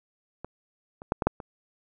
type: clicks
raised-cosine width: 1 ms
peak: -22 / -27 / -9 / -13 / -6 / -24 dBFS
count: 6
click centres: 0.446 / 1.019 / 1.121 / 1.222 / 1.27 / 1.402 s
effects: none